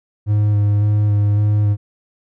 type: tone with vibrato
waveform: triangle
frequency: 103.83 Hz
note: G#2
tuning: in tune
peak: -10 dBFS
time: 0.26-1.77 s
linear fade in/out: 50 ms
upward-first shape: square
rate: 1.8 Hz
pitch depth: 14 cents each way
effects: none